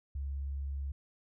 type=tone with vibrato; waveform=sine; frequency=69.3 Hz; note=C#2; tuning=in tune; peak=-34 dBFS; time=0.15-0.92 s; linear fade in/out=5 ms; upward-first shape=sine; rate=19 Hz; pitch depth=11 cents each way; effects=none